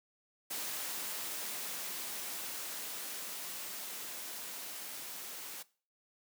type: noise with level ramp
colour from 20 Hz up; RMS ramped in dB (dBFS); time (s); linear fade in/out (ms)
white; -39 to -45; 0.5-5.63; 10
effects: noise-tail reverb RT60 0.4 s tail -20 dB re dry + high-pass 200 Hz 12 dB/octave